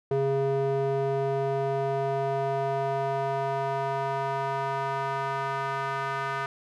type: tone with band-pass filter sweep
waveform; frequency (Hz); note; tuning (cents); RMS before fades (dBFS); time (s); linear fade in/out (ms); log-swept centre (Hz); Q
square; 136.8; C#3; -23; -28; 0.11-6.46; 2; 440 to 1300; 2
effects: none